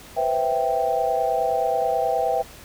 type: chord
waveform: sine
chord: C major seventh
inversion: third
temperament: equal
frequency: 493.9 / 523.3 / 659.3 / 784 Hz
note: B4 / C5 / E5 / G5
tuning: 0 / 0 / 0 / 0 cents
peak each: -26 / -29 / -24 / -23 dBFS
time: 0.16-2.43 s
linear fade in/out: 20 ms
effects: pink hiss -44 dBFS RMS until 2.64 s